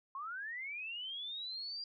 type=linear sweep; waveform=sine; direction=up; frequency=1046.5 to 4808 Hz; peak=-40 dBFS; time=0.15-1.84 s; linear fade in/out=2 ms; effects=none